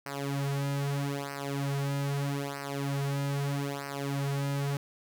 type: tone with flanger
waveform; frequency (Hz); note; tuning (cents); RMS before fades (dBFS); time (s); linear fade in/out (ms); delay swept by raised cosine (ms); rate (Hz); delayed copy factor
sawtooth; 140.3; C#3; +21; -32; 0.06-4.77; 2; 0.28 to 4.48; 0.79; -0.9
effects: none